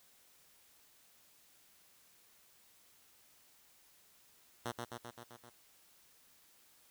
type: tone with echo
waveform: 5% pulse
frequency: 120 Hz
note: B2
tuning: 49 cents flat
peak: -26 dBFS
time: 4.65-4.72 s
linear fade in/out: 10 ms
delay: 130 ms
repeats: 6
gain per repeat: -3 dB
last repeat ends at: 5.5 s
effects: white hiss -66 dBFS RMS until 6.9 s